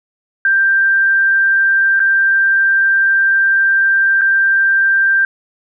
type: tone with dropouts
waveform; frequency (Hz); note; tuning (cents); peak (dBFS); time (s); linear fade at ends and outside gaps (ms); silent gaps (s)
sine; 1578; G6; +11; -9; 0.45-5.25; 2; 1.995-2.001 / 4.212-4.216
effects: none